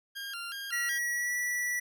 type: tone with vibrato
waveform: 20% pulse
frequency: 1497 Hz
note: F#6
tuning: 20 cents sharp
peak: -32 dBFS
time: 0.15-0.99 s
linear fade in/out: 20 ms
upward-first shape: square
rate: 2.7 Hz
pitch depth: 130 cents each way
type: tone with pitch glide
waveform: square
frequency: 1924 to 1954.2 Hz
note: B6 to B6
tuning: -46 to -19 cents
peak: -30 dBFS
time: 0.72-1.8 s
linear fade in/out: 10 ms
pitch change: +27 cents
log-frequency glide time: 1.12-1.35 s
effects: none